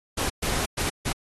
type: noise bursts at uneven times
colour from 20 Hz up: pink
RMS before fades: -27 dBFS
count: 4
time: 0.17-0.3 / 0.42-0.66 / 0.77-0.9 / 1.05-1.13 s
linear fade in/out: 10 ms
effects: AAC 32 kbps